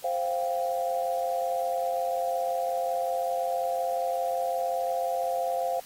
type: chord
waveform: sine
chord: C suspended fourth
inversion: none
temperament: equal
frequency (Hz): 523.3 / 698.5 / 784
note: C5 / F5 / G5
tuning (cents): 0 / 0 / 0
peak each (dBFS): -30 / -28 / -34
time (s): 0.04-5.8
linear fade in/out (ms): 5
effects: white hiss -49 dBFS RMS until 5.85 s + AAC 48 kbps